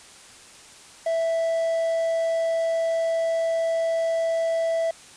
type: tone with quantisation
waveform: triangle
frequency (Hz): 659.3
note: E5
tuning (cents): 0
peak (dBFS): -19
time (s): 1.06-4.91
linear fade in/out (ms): 5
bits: 7
effects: white hiss -47 dBFS RMS until 5.16 s + resampled to 22050 Hz